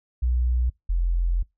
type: tone pair in turn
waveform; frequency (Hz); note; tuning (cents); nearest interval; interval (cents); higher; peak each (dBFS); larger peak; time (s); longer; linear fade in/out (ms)
sine; 61.1 / 43.2; B1 / F1; -18 / -18; tritone; 600; first; -19; neither; 0.22-0.7 / 0.89-1.43; second; 10
effects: noise-tail reverb RT60 0.2 s tail -25 dB re dry